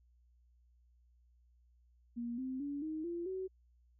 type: tone with pitch steps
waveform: sine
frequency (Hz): 237.1 / 260.1 / 285.2 / 312.9 / 343.1 / 376.4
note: A#3 / C4 / C#4 / D#4 / F4 / F#4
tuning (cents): +30 / -10 / +49 / +10 / -31 / +30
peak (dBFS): -37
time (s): 2.16-3.48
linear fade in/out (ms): 20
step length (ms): 220
effects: added 60 Hz sine -65 dBFS peak until 3.99 s